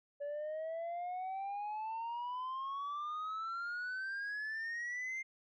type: exponential sweep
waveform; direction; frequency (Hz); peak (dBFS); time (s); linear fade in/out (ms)
sine; up; 570 to 2114; -35; 0.2-5.23; 20
effects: tanh soft clip ceiling -37 dBFS